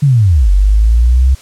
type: linear two-way sweep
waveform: sine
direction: down then up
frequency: 150 to 46.25 to 66.7 Hz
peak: -5 dBFS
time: 0.02-1.35 s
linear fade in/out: 10 ms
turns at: 0.5 s
effects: white hiss -39 dBFS RMS until 1.41 s + low-pass 9000 Hz 12 dB/octave